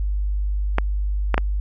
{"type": "clicks", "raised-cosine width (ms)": 0.5, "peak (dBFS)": -3, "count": 3, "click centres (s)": [0.784, 1.343, 1.379], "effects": ["added 50 Hz sine -19 dBFS peak until 1.6 s", "MP3 64 kbps"]}